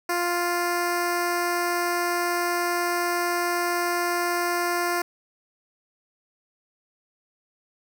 10% pulse tone with notch filter, 349.5 Hz, F4, 1 cent sharp, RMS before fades -25 dBFS, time 0.09-5.02 s, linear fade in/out 5 ms, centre 3300 Hz, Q 1.5, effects none

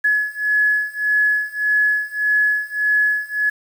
sine beating tone pair, 1697 / 1698.7 Hz, G#6 / G#6, +37 / +39 cents, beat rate 1.7 Hz, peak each -19 / -18 dBFS, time 0.04-3.5 s, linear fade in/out 10 ms, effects 7-bit

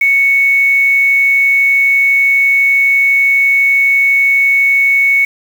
sine tone with quantisation, 2217 Hz, C#7, in tune, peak -7 dBFS, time 0.01-5.25 s, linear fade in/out 5 ms, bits 5, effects none

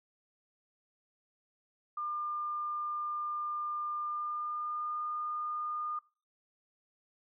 sine tone with pitch glide, 1200 to 1216.8 Hz, D6 to D#6, +37 to -39 cents, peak -34 dBFS, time 1.97-5.99 s, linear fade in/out 5 ms, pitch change +24 cents, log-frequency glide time 4.02-5.02 s, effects noise-tail reverb RT60 0.3 s tail -18 dB re dry

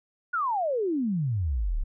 sine exponential sweep, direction down, 1480 to 30.78 Hz, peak -24 dBFS, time 0.33-1.84 s, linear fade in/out 10 ms, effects none

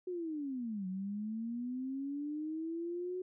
sine linear two-way sweep, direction down then up, 370 to 183.5 to 370 Hz, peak -36 dBFS, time 0.07-3.22 s, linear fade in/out 5 ms, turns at 0.87 s, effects none

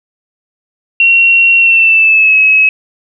sine tone with pitch glide, 2735 to 2567 Hz, F7 to E7, -37 to -47 cents, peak -4 dBFS, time 1-2.69 s, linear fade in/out 2 ms, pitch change -110 cents, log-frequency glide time 1.58-2.37 s, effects none

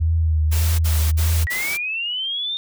sine tone with vibrato, 79.6 Hz, D#2, 40 cents sharp, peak -15 dBFS, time 0-1.47 s, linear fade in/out 20 ms, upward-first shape triangle, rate 1.7 Hz, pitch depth 58 cents each way
white noise bursts, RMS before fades -28 dBFS, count 4, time 0.51-1.777 s, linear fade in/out 20 ms, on 280 ms, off 49 ms
sine linear sweep, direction up, 1889 to 3661 Hz, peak -22 dBFS, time 1.47-2.57 s, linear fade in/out 0 ms
effects none

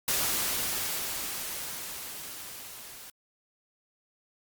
white noise with level ramp, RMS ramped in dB -27 to -46 dBFS, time 0.08-3.1 s, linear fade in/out 2 ms, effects Opus 48 kbps

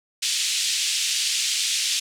pink band-pass noise, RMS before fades -24 dBFS, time 0.22-2 s, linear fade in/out 10 ms, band 2800 to 8500 Hz, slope 24 dB/octave, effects none

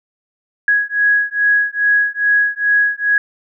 sine beating tone pair, 1663 / 1665.4 Hz, G#6 / G#6, +2 / +4 cents, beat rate 2.4 Hz, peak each -15 dBFS, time 0.68-3.18 s, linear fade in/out 2 ms, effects none

